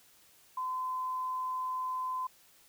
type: tone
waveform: sine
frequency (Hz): 1023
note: C6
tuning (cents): -39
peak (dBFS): -32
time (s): 0.57-2.27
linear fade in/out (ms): 5
effects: white hiss -62 dBFS RMS until 2.68 s